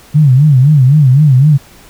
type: tone with vibrato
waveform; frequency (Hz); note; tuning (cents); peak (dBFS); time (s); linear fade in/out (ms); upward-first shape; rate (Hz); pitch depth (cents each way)
sine; 139.7; C#3; +14; -3; 0.14-1.58; 20; sine; 3.9; 180
effects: pink hiss -40 dBFS RMS until 1.89 s